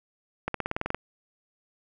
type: accelerating click train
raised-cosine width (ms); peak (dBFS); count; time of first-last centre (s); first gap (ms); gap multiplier
0.5; -13; 10; 0.48-0.946; 63; 0.95
effects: none